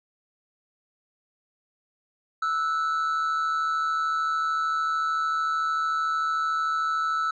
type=tone pair together; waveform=triangle; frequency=1315.6 / 1469 Hz; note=E6 / F#6; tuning=-4 / -13 cents; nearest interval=major second; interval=191 cents; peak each=-22 / -30 dBFS; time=2.42-7.31 s; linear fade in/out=5 ms; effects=resampled to 16000 Hz